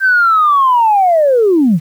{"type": "linear sweep", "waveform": "sine", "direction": "down", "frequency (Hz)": [1575, 142.2], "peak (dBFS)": -6, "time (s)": [0, 1.8], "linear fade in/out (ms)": 50, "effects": ["tanh soft clip ceiling -2 dBFS", "7-bit"]}